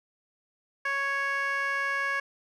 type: tone with band-pass filter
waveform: 15% pulse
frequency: 554.4 Hz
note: C#5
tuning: in tune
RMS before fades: -29 dBFS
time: 0.85-2.2 s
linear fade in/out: 5 ms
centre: 1700 Hz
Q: 1.9
effects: none